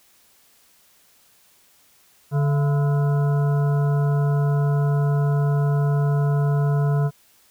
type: harmonic tone with a mistuned harmonic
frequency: 144.5 Hz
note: D3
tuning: 28 cents flat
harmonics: 1 / 3 / 5 / 7 / 9 / 10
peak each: -17 / -30 / -32 / -36 / -40 / -41 dBFS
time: 2.31-7.11 s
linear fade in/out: 50 ms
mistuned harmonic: 5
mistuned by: -97 cents
effects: white hiss -57 dBFS RMS until 7.5 s